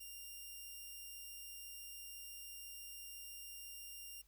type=tone; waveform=5% pulse; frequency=2794 Hz; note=F7; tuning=in tune; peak=-40 dBFS; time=0-4.22 s; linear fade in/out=10 ms; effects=added 50 Hz sine -69 dBFS peak until 4.27 s + white hiss -75 dBFS RMS until 4.27 s